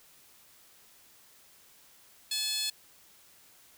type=tone with high-pass filter; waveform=15% pulse; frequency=860 Hz; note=A5; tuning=40 cents flat; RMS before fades=-32 dBFS; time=2.31-2.7 s; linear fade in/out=5 ms; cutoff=4600 Hz; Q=3.3; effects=white hiss -59 dBFS RMS until 3.77 s